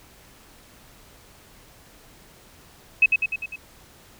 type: tone with echo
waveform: sine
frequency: 2573 Hz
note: E7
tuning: 43 cents flat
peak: -11 dBFS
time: 3.02-3.06 s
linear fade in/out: 5 ms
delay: 100 ms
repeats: 5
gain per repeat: -4 dB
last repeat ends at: 3.56 s
effects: pink hiss -51 dBFS RMS until 4.19 s